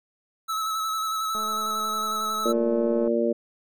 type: tone with vibrato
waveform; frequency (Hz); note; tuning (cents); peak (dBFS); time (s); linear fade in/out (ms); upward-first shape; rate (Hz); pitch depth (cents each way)
square; 1300; E6; -24; -26; 0.48-2.53; 20; square; 11; 22
type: click train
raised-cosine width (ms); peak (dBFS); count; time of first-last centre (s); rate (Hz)
1; -26; 374; 1.35-3.077; 216
type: harmonic tone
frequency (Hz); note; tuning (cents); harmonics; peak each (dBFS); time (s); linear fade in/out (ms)
116.54; A#2; 0; 2 / 3 / 4 / 5; -26 / -26 / -26 / -26; 2.45-3.33; 10
effects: none